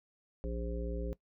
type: harmonic tone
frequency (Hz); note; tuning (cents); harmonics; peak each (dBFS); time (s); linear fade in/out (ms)
58.2; A#1; -2; 1 / 3 / 5 / 7 / 9; -36 / -43 / -45 / -44 / -44; 0.44-1.13; 0
effects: noise-tail reverb RT60 0.1 s tail -19 dB re dry